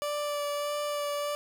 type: tone with vibrato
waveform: 30% pulse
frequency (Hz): 584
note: D5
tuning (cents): -10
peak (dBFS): -27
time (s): 0.02-1.35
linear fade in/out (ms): 0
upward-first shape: sine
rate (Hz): 1.6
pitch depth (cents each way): 13
effects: none